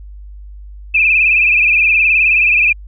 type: tone with vibrato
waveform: sine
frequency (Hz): 2510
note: D#7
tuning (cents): +15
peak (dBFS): -8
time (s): 0.94-2.73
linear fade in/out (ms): 10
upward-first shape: sine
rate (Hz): 19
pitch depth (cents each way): 91
effects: added 50 Hz sine -30 dBFS peak until 2.87 s